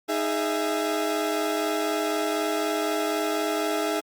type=tone cluster; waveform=30% pulse; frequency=312 / 414.6 / 668 Hz; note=D#4 / G#4 / E5; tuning=+5 / -3 / +23 cents; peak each=-26 dBFS; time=0.08-4.01 s; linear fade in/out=20 ms; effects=Opus 48 kbps